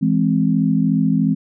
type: chord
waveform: sine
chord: E augmented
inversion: none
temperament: equal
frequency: 164.81 / 207.7 / 261.6 Hz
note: E3 / G#3 / B#3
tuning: 0 / 0 / 0 cents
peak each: -18 dBFS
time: 0.01-1.35 s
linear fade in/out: 20 ms
effects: none